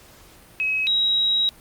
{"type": "tone pair in turn", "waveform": "sine", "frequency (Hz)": [2555, 3835], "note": ["D#7", "A#7"], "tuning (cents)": [45, 48], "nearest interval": "perfect fifth", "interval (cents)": 703, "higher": "second", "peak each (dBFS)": [-20, -17], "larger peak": "second", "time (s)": [[0.6, 0.87], [0.87, 1.49]], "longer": "second", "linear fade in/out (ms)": 0, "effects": ["pink hiss -49 dBFS RMS until 1.6 s", "Opus 48 kbps"]}